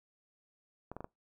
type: clicks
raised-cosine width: 1 ms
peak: -28 dBFS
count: 4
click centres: 0.916 / 0.966 / 1.006 / 1.044 s
effects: noise-tail reverb RT60 0.2 s tail -24 dB re dry